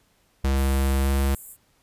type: tone with pitch glide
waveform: square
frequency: 67.6 to 68.35 Hz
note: C#2 to C#2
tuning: -43 to -24 cents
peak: -20 dBFS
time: 0.44-1.35 s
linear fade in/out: 5 ms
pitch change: +19 cents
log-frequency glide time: 1.03-1.08 s
type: high-pass noise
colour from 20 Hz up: white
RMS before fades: -40 dBFS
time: 0.54-1.57 s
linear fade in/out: 50 ms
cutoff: 7300 Hz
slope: 96 dB/octave
effects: pink hiss -64 dBFS RMS until 1.82 s + resampled to 32000 Hz